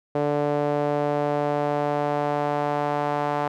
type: tone with band-pass filter sweep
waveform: sawtooth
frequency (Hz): 146.3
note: D3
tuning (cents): -6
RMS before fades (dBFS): -24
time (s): 0.15-3.48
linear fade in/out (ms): 5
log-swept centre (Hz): 540 to 830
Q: 1.9
effects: none